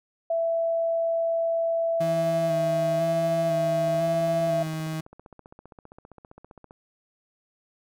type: tone with pitch glide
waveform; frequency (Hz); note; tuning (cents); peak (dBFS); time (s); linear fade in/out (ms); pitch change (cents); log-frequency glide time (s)
sine; 664 to 668.2; E5 to E5; +12 to +23; -22; 0.3-4.63; 5; +11; 1.9-4.14
type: tone with vibrato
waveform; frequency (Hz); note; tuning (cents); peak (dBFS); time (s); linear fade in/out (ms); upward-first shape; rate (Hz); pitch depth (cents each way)
35% pulse; 160.8; E3; -43; -27; 2-5.01; 10; square; 1; 26
type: click train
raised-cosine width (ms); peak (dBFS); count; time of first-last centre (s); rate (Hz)
1; -32; 44; 3.88-6.709; 15.2
effects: none